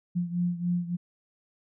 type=beating tone pair; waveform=sine; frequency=174.61 / 178.11 Hz; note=F3 / F3; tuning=0 / +34 cents; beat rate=3.5 Hz; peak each=-27 / -31 dBFS; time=0.15-0.97 s; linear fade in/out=20 ms; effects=none